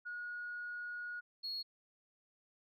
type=tone pair in turn; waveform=sine; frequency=1448 / 4317 Hz; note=F#6 / C#8; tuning=-38 / -47 cents; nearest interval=octave + perfect fifth; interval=1891 cents; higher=second; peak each=-40 / -37 dBFS; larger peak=second; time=0.05-1.21 / 1.43-1.63 s; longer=first; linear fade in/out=20 ms; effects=tanh soft clip ceiling -35 dBFS